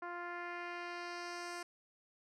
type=tone with low-pass filter sweep; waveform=10% pulse; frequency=349.2 Hz; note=F4; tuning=in tune; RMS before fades=-44 dBFS; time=0.02-1.63 s; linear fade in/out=5 ms; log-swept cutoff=1300 to 8300 Hz; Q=1.4; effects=none